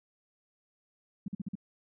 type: tone bursts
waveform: sine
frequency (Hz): 196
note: G3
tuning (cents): 0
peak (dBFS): -32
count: 5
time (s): 1.26-1.554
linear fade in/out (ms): 5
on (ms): 22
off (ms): 46
effects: none